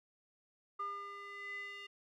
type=tone with band-pass filter sweep; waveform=square; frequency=402.6 Hz; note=G4; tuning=46 cents sharp; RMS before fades=-45 dBFS; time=0.79-1.87 s; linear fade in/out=10 ms; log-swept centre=1200 to 2500 Hz; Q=6.7; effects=none